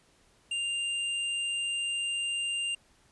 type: tone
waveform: square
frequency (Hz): 2794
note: F7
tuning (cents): 0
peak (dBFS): -30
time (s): 0.51-2.75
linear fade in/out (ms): 5
effects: pink hiss -64 dBFS RMS until 3.11 s + resampled to 24000 Hz